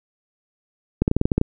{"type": "clicks", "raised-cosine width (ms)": 3, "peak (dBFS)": -4, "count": 9, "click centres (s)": [1.02, 1.079, 1.114, 1.166, 1.214, 1.255, 1.318, 1.38, 1.414], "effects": []}